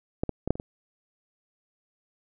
clicks, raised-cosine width 2 ms, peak -12 / -15 / -15 / -6 / -23 / -21 dBFS, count 6, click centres 0.235 / 0.293 / 0.476 / 0.506 / 0.555 / 0.599 s, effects none

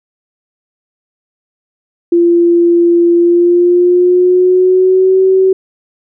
sine tone with pitch glide, 343.4 to 378.8 Hz, F4 to F#4, -29 to +41 cents, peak -5 dBFS, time 2.12-5.53 s, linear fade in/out 5 ms, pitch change +170 cents, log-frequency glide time 3.15-5.21 s, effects none

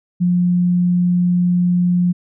sine tone, 177.5 Hz, F3, 28 cents sharp, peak -12 dBFS, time 0.2-2.13 s, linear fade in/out 20 ms, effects none

